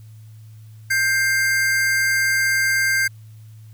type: tone pair together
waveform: square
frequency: 1579.2 / 2108 Hz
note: G6 / C7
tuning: +12 / +12 cents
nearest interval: perfect fourth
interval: 500 cents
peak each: -19 / -22 dBFS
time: 0.9-3.08 s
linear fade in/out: 10 ms
effects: added 109 Hz sine -39 dBFS peak until 3.73 s + white hiss -59 dBFS RMS until 3.73 s